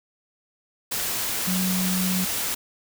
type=tone in noise; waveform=sine; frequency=185 Hz; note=F#3; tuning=in tune; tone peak=-23 dBFS; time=1.47-2.25 s; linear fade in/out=10 ms; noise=white; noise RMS=-27 dBFS; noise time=0.91-2.55 s; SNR=+1 dB; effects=none